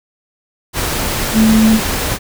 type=tone in noise; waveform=sine; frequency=220 Hz; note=A3; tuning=in tune; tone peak=-7 dBFS; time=1.33-1.8 s; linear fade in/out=50 ms; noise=pink; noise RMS=-18 dBFS; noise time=0.73-2.19 s; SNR=+8 dB; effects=none